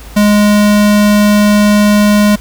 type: tone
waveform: square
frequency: 207.7 Hz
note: G#3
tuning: in tune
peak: -6 dBFS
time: 0.16-2.36 s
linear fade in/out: 10 ms
effects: added 53 Hz sine -29 dBFS peak until 2.4 s + pink hiss -35 dBFS RMS until 2.4 s